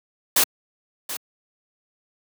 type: noise with echo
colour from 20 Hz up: white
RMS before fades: -17 dBFS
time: 0.36-0.44 s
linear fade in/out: 5 ms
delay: 730 ms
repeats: 1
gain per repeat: -13 dB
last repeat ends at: 1.17 s
effects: high-pass 200 Hz 12 dB/octave